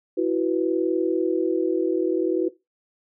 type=chord; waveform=sine; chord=E suspended second; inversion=none; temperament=equal; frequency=329.6 / 370 / 493.9 Hz; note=E4 / F#4 / B4; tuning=0 / 0 / 0 cents; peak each=-23 / -22 / -27 dBFS; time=0.17-2.49 s; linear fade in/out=10 ms; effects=noise-tail reverb RT60 0.2 s tail -17 dB re dry